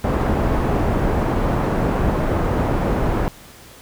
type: low-pass noise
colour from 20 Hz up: pink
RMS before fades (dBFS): -19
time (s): 0.04-3.28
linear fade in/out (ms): 0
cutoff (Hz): 1000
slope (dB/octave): 12
effects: pink hiss -43 dBFS RMS until 3.81 s